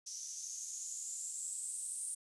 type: noise with band-pass filter sweep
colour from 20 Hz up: violet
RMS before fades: -43 dBFS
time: 0.06-2.15 s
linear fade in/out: 10 ms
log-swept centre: 5800 to 8900 Hz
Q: 8.4
effects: resampled to 24000 Hz